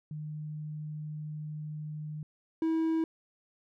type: tone pair in turn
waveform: sine / triangle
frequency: 152.2 / 323.3 Hz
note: D#3 / E4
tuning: -38 / -34 cents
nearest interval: octave + minor second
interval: 1304 cents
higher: second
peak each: -36 / -24 dBFS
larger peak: second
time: 0.11-2.23 / 2.62-3.04 s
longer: first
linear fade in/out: 2 ms
effects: none